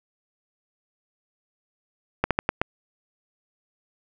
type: slowing click train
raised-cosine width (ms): 0.5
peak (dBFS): -5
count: 5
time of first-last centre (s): 2.24-2.615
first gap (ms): 67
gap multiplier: 1.23
effects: none